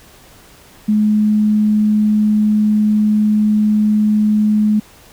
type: tone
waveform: sine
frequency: 212.1 Hz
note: G#3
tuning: 37 cents sharp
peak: -10 dBFS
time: 0.88-4.8 s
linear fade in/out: 10 ms
effects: pink hiss -44 dBFS RMS until 5.12 s